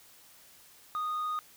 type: tone with tanh clipping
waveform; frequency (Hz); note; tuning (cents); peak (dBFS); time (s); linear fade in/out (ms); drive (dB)
sine; 1237; D#6; -10; -31; 0.95-1.39; 0; 2
effects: white hiss -57 dBFS RMS until 1.56 s